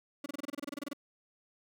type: tone bursts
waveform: 35% pulse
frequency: 285.4 Hz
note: D4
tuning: 49 cents flat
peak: -34 dBFS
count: 15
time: 0.24-0.933 s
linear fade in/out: 5 ms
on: 21 ms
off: 27 ms
effects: none